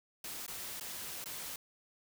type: noise with dropouts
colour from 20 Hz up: white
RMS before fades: -43 dBFS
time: 0.24-1.56 s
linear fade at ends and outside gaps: 2 ms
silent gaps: 0.465-0.479 / 0.798-0.809 / 1.242-1.258 s
effects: none